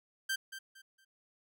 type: tone with echo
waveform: sawtooth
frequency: 1568 Hz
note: G6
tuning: in tune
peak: -28 dBFS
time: 0.29-0.36 s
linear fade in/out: 10 ms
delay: 230 ms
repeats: 3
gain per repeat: -11 dB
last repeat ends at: 1.05 s
effects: none